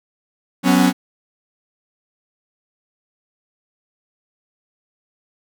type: chord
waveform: 45% pulse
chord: F# suspended fourth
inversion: none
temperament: equal with one note detuned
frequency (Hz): 185 / 249.7 / 277.2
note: F#3 / B3 / C#4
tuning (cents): 0 / +19 / 0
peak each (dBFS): -16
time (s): 0.63-0.93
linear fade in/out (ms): 50
effects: none